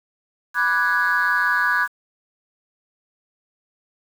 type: chord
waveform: sine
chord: G# half-diminished seventh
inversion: first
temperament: equal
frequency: 987.8 / 1174.7 / 1480 / 1661.2 Hz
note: B5 / D6 / F#6 / G#6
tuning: 0 / 0 / 0 / 0 cents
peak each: -24 / -24 / -20 / -19 dBFS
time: 0.54-1.88 s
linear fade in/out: 50 ms
effects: tanh soft clip ceiling -11 dBFS + 7-bit